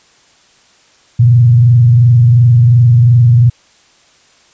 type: tone with frequency modulation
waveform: sine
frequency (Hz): 120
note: B2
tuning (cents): -49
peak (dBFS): -3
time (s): 1.19-3.5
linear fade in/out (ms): 10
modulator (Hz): 22.8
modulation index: 0.41
effects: white hiss -48 dBFS RMS until 4.53 s + resampled to 16000 Hz